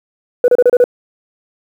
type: tone bursts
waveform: sine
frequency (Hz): 491.5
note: B4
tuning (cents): -8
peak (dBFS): -3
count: 6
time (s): 0.44-0.841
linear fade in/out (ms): 2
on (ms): 41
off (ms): 31
effects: tanh soft clip ceiling -3 dBFS + 7-bit